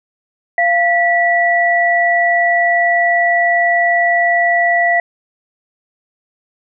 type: tone pair together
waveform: sine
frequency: 691.3 / 1950 Hz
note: F5 / B6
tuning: -18 / -23 cents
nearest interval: octave + tritone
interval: 1795 cents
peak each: -13 dBFS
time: 0.58-5 s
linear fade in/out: 2 ms
effects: none